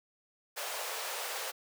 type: high-pass noise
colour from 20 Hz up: pink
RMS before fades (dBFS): -38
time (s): 0.56-1.52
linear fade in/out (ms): 20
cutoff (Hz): 450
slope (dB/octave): 48
effects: none